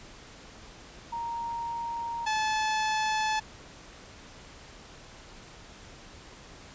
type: tone pair in turn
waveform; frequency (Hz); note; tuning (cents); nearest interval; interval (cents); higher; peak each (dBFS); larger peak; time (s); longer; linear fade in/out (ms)
sine / sawtooth; 932.3 / 865.7; A#5 / A5; 0 / -28; minor second; 128; first; -31 / -22; second; 1.12-2.26 / 2.26-3.4; neither; 10
effects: pink hiss -49 dBFS RMS until 6.74 s + resampled to 16000 Hz